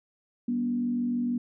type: tone with frequency modulation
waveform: sine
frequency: 242 Hz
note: B3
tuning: 35 cents flat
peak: -25 dBFS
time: 0.48-1.38 s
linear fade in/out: 5 ms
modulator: 46.6 Hz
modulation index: 0.46
effects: none